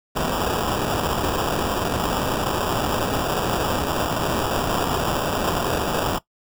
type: noise with sample-and-hold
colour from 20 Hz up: white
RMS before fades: -23 dBFS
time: 0.15-6.19 s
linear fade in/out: 20 ms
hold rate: 2100 Hz
effects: noise-tail reverb RT60 0.1 s tail -18 dB re dry